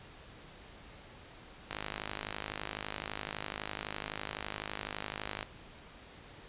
click train, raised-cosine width 0.3 ms, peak -20 dBFS, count 194, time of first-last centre 1.71-5.429 s, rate 51.9 Hz, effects pink hiss -53 dBFS RMS until 6.48 s + resampled to 8000 Hz

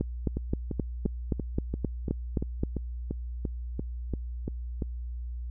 two click trains, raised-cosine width 3 ms, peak -14 / -18 dBFS, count 11 / 14, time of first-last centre 0.01-2.635 / 0.37-4.822 s, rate 3.81 / 2.92 Hz, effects added 60 Hz sine -33 dBFS peak until 5.5 s

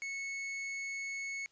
45% pulse tone, 2201 Hz, C#7, 13 cents flat, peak -37 dBFS, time 0.02-1.46 s, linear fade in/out 0 ms, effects white hiss -69 dBFS RMS until 1.51 s + resampled to 16000 Hz

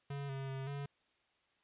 square tone with pitch steps, 140.8 / 135.5 / 134.3 / 141.4 Hz, C#3 / C#3 / C3 / C#3, +27 / -39 / +46 / +35 cents, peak -40 dBFS, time 0.1-0.86 s, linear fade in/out 5 ms, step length 190 ms, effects white hiss -75 dBFS RMS until 1.63 s + resampled to 8000 Hz

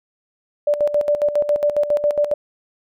sine tone with tremolo, 587.3 Hz, D5, in tune, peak -13 dBFS, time 0.67-2.34 s, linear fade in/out 5 ms, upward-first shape square, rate 7.3 Hz, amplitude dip 70%, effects none

